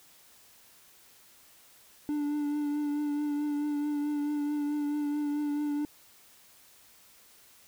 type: tone with vibrato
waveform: triangle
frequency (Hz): 293.7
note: D4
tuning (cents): 0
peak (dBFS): -26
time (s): 2.09-5.85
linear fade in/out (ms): 0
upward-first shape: triangle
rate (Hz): 4.6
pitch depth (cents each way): 27
effects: white hiss -58 dBFS RMS until 7.67 s